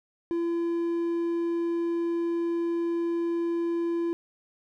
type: tone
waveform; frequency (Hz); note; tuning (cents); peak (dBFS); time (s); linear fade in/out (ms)
triangle; 338.9; E4; +48; -23; 0.31-4.13; 0
effects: none